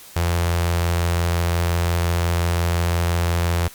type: tone with notch filter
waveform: sawtooth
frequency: 85.7 Hz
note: F2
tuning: 32 cents flat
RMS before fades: -20 dBFS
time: 0.16-3.68 s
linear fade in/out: 5 ms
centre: 240 Hz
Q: 0.95
effects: white hiss -43 dBFS RMS until 3.74 s + Opus 48 kbps